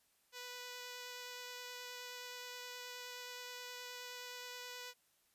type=tone with vibrato; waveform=5% pulse; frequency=493.9 Hz; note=B4; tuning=in tune; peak=-35 dBFS; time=0.32-4.94 s; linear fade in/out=50 ms; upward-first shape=triangle; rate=9.5 Hz; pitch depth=9 cents each way; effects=white hiss -75 dBFS RMS until 5.34 s + resampled to 32000 Hz